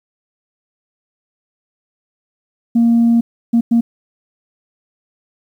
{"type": "tone bursts at uneven times", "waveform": "sine", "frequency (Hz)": 233.1, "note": "A#3", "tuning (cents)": 0, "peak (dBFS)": -7, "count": 3, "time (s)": [[2.75, 3.21], [3.53, 3.61], [3.71, 3.81]], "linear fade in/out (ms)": 10, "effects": ["tanh soft clip ceiling -6 dBFS", "8-bit"]}